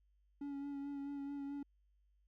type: tone with vibrato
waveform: triangle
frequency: 281.6 Hz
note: C#4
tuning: 27 cents sharp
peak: -39 dBFS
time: 0.41-1.63 s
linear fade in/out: 5 ms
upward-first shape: sine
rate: 4.6 Hz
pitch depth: 22 cents each way
effects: added 50 Hz sine -70 dBFS peak until 2.27 s